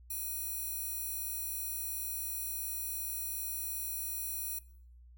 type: tone with high-pass filter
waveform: square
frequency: 830.6 Hz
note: G#5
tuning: in tune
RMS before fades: -38 dBFS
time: 0.1-4.59 s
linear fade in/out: 5 ms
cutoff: 12000 Hz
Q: 0.72
effects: noise-tail reverb RT60 0.6 s tail -20 dB re dry + added 60 Hz sine -53 dBFS peak until 5.17 s